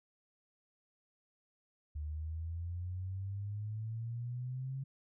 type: exponential sweep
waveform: sine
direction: up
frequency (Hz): 73.9 to 136.2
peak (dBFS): -37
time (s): 1.95-4.84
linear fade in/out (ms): 10
effects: none